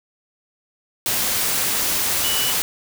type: tone in noise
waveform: sine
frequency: 2953 Hz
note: F#7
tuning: 4 cents flat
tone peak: -24 dBFS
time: 2.24-2.52 s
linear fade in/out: 0 ms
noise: white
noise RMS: -21 dBFS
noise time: 1.06-2.62 s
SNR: -6 dB
effects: none